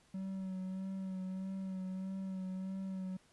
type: tone with vibrato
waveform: triangle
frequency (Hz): 189.2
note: F#3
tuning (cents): +39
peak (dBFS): -36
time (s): 0.14-3.17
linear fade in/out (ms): 5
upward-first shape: sine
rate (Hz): 1.6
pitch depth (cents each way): 26
effects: pink hiss -68 dBFS RMS until 3.32 s + resampled to 24000 Hz